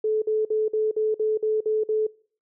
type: tone bursts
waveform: sine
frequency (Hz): 433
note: A4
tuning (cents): -28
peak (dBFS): -20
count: 9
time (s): 0.04-2.068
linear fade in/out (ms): 5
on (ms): 180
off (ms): 51
effects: noise-tail reverb RT60 0.5 s tail -23 dB re dry